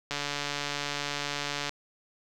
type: click train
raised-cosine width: 0.2 ms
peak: -14 dBFS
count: 229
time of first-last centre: 0.11-1.693 s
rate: 144 Hz
effects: none